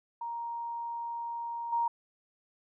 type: tone with level steps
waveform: sine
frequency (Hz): 936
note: A#5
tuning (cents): +7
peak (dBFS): -34 / -26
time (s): 0.21-1.88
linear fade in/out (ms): 5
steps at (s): 1.72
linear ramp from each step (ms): 10
effects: none